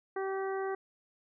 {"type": "harmonic tone", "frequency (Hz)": 386.1, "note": "G4", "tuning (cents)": -26, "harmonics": [1, 2, 3, 4, 5], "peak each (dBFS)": [-33, -39, -43, -45, -47], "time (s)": [0.16, 0.75], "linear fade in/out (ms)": 5, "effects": []}